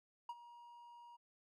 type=tone with ADSR envelope; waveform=triangle; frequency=951 Hz; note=A#5; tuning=34 cents sharp; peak=-38 dBFS; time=0.29-1.17 s; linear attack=4 ms; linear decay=42 ms; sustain=-15 dB; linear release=17 ms; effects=MP3 96 kbps